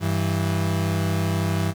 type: tone pair together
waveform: 35% pulse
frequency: 98 / 163.54 Hz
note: G2 / E3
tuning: 0 / -13 cents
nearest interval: major sixth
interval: 887 cents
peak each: -21 / -23 dBFS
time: 0-1.74 s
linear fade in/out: 50 ms
effects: 9-bit